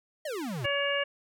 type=exponential sweep; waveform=square; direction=down; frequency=651 to 106.1 Hz; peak=-33 dBFS; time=0.25-0.66 s; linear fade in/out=5 ms
type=harmonic tone; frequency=565 Hz; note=C#5; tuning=33 cents sharp; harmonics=1 / 2 / 3 / 4 / 5; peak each=-30 / -37 / -32 / -35 / -32 dBFS; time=0.64-1.04 s; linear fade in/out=10 ms
effects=none